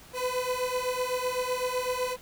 30% pulse beating tone pair, 499 / 506.9 Hz, B4 / B4, +18 / +45 cents, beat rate 7.9 Hz, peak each -28 dBFS, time 0.13-2.17 s, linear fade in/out 50 ms, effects pink hiss -51 dBFS RMS until 2.21 s

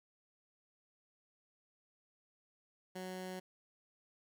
15% pulse tone, 185 Hz, F#3, in tune, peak -36 dBFS, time 2.95-3.4 s, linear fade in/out 10 ms, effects none

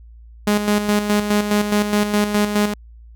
sawtooth tone with tremolo, 207.7 Hz, G#3, in tune, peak -10 dBFS, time 0.47-2.74 s, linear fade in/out 5 ms, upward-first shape square, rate 4.8 Hz, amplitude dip 55%, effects added 57 Hz sine -39 dBFS peak until 3.15 s

